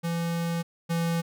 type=tone pair in turn; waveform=square; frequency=168.6 / 167.79 Hz; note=E3 / E3; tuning=+39 / +31 cents; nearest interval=unison; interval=8 cents; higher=first; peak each=-27 / -25 dBFS; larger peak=second; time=0.03-0.63 / 0.89-1.22 s; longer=first; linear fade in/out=20 ms; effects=none